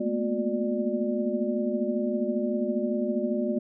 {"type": "tone cluster", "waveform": "sine", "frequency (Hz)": [216.4, 231.2, 243.8, 362.2, 593], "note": ["A3", "A#3", "B3", "F#4", "D5"], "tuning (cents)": [-29, -14, -22, -37, 17], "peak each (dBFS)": -31, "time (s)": [0, 3.59], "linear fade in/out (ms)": 10, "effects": []}